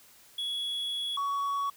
triangle tone pair in turn, 3364 / 1122.6 Hz, G#7 / C#6, +22 / +22 cents, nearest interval octave + perfect fifth, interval 1900 cents, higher first, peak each -29 / -26 dBFS, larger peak second, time 0.38-1.17 / 1.17-1.7 s, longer first, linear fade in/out 5 ms, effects white hiss -57 dBFS RMS until 1.76 s

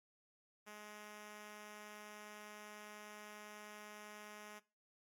5% pulse tone, 210 Hz, G#3, 19 cents sharp, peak -40 dBFS, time 0.66-4.6 s, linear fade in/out 20 ms, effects noise-tail reverb RT60 0.3 s tail -19 dB re dry + MP3 64 kbps

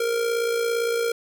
square tone with amplitude modulation, 466.2 Hz, A#4, in tune, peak -20 dBFS, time 0-1.12 s, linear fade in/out 5 ms, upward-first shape sine, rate 57.6 Hz, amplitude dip 50%, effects none

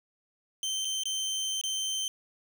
25% pulse tone with dropouts, 3108 Hz, G7, 16 cents flat, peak -26 dBFS, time 0.63-2.08 s, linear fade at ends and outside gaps 1 ms, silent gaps 0.848-0.852 / 1.035-1.055 / 1.613-1.637 s, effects none

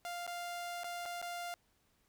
sawtooth tone with dropouts, 698.5 Hz, F5, in tune, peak -36 dBFS, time 0.05-1.54 s, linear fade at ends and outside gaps 0 ms, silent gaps 0.266-0.276 / 0.835-0.843 / 1.055-1.059 / 1.216-1.225 s, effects pink hiss -74 dBFS RMS until 2.08 s

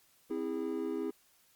triangle chord, C augmented, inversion none, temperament just, 261.6 / 327 / 408.8 Hz, C4 / E4 / G#4, 0 / -14 / -27 cents, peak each -37 / -35 / -35 dBFS, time 0.3-1.11 s, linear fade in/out 10 ms, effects white hiss -67 dBFS RMS until 1.55 s + Opus 48 kbps

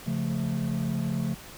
triangle chord, Db augmented, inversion none, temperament equal, 138.59 / 174.61 / 220 Hz, Db3 / F3 / A3, 0 / 0 / 0 cents, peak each -28 dBFS, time 0.06-1.35 s, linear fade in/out 20 ms, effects tanh soft clip ceiling -17 dBFS + pink hiss -45 dBFS RMS until 1.57 s

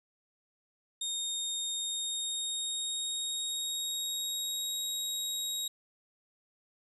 25% pulse tone with pitch glide, 3695 to 3794 Hz, A#7 to A#7, -16 to +30 cents, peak -28 dBFS, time 1.01-5.68 s, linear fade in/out 5 ms, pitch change +46 cents, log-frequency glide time 1.71-4.82 s, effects 11-bit

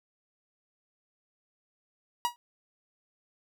45% pulse tone with exponential decay, 960 Hz, B5, 49 cents flat, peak -22 dBFS, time 2.25-2.36 s, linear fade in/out 0 ms, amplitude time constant 23 ms, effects none

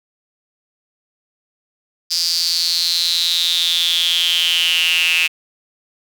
square tone with high-pass filter sweep, 84.7 Hz, E2, 48 cents sharp, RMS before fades -17 dBFS, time 2.1-5.28 s, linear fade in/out 20 ms, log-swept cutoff 4900 to 2600 Hz, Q 9.2, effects none

